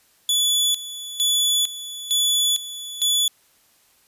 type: tone with tremolo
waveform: sawtooth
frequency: 3439 Hz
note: A7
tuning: 40 cents flat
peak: -14 dBFS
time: 0.29-3.28 s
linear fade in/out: 2 ms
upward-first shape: square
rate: 1.1 Hz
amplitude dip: 80%
effects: white hiss -59 dBFS RMS until 4.07 s + resampled to 32000 Hz